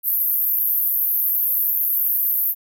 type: band-pass noise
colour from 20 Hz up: white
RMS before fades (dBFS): -20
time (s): 0.03-2.55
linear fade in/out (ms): 50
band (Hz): 12000 to 15000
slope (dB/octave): 96
effects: none